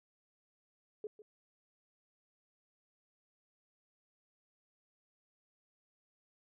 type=tone with echo; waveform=sine; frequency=423.6 Hz; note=G#4; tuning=34 cents sharp; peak=-38 dBFS; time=1.04-1.07 s; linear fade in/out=2 ms; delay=150 ms; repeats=1; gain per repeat=-14 dB; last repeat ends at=1.22 s; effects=none